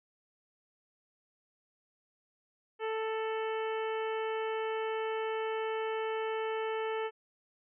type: harmonic tone with a mistuned harmonic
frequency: 441.4 Hz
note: A4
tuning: 5 cents sharp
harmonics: 1 / 2 / 3 / 4 / 5 / 6 / 7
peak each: -33 / -39 / -43 / -45 / -47 / -49 / -50 dBFS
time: 2.79-7.11 s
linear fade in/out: 50 ms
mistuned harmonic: 7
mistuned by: -28 cents
effects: none